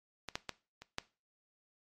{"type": "clicks", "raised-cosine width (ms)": 0.2, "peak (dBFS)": [-22, -17, -19, -30, -17], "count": 5, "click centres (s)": [0.287, 0.355, 0.493, 0.82, 0.984], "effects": ["noise-tail reverb RT60 0.3 s tail -18 dB re dry", "MP3 64 kbps"]}